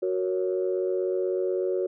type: chord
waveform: sine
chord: F# major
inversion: none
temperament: equal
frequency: 370 / 466.2 / 554.4 Hz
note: F#4 / A#4 / C#5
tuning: 0 / 0 / 0 cents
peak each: -25 / -31 / -30 dBFS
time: 0.02-1.87 s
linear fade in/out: 10 ms
effects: tanh soft clip ceiling -15 dBFS